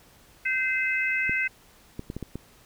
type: harmonic tone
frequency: 516 Hz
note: C5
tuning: 24 cents flat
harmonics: 3 / 4 / 5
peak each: -29 / -26 / -29 dBFS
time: 0.45-1.48 s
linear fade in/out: 10 ms
type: clicks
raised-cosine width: 3 ms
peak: -20 dBFS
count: 6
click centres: 1.295 / 1.994 / 2.101 / 2.166 / 2.227 / 2.356 s
effects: pink hiss -56 dBFS RMS until 2.65 s